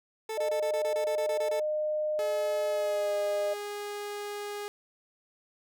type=tone bursts; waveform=30% pulse; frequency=440.2 Hz; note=A4; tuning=1 cent sharp; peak=-30 dBFS; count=12; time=0.29-1.599 s; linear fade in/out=5 ms; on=88 ms; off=23 ms
type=tone; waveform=sine; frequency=610 Hz; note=D#5; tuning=34 cents flat; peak=-27 dBFS; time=0.37-3.54 s; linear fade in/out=10 ms
type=tone with pitch glide; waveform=sawtooth; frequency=427.6 to 411.8 Hz; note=A4 to G#4; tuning=-49 to -15 cents; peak=-31 dBFS; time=2.19-4.68 s; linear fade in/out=0 ms; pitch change=-66 cents; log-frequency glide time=2.69-3.14 s
effects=none